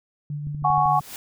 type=tone with tremolo; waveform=sine; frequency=146.83 Hz; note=D3; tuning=in tune; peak=-26 dBFS; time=0.3-1.01 s; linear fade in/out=2 ms; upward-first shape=sine; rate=6.8 Hz; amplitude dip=30%
type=click train; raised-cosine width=5 ms; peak=-25 dBFS; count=6; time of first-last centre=0.47-0.858 s; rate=12.9 Hz
type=chord; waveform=sine; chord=F# suspended second; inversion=none; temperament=just; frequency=740 / 832.5 / 1110 Hz; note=F#5 / G#5 / C#6; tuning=0 / +4 / +2 cents; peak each=-21 dBFS; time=0.64-1 s; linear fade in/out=10 ms
type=noise with exponential growth; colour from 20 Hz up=white; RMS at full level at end=-34 dBFS; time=0.75-1.16 s; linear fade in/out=1 ms; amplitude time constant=88 ms
effects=none